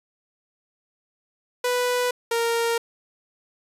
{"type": "tone pair in turn", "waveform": "sawtooth", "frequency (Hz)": [493.9, 464.1], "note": ["B4", "A#4"], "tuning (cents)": [0, -8], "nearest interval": "minor second", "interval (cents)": 108, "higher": "first", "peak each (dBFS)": [-17, -17], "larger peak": "neither", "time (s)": [[1.64, 2.11], [2.31, 2.78]], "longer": "neither", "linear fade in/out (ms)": 5, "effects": ["resampled to 32000 Hz"]}